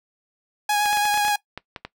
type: tone with vibrato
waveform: sawtooth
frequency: 830.6 Hz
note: G#5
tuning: in tune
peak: -15 dBFS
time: 0.69-1.36 s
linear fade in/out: 5 ms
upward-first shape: triangle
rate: 8.9 Hz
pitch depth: 21 cents each way
type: clicks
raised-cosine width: 0.3 ms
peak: -16 dBFS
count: 11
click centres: 0.858 / 0.93 / 0.972 / 1.054 / 1.142 / 1.175 / 1.25 / 1.282 / 1.576 / 1.762 / 1.85 s
effects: noise-tail reverb RT60 0.1 s tail -19 dB re dry